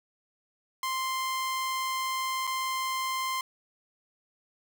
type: tone with dropouts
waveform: sawtooth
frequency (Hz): 1046.5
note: C6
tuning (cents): 0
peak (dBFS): -25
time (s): 0.83-3.41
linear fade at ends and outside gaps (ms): 2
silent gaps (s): 2.47-2.474
effects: none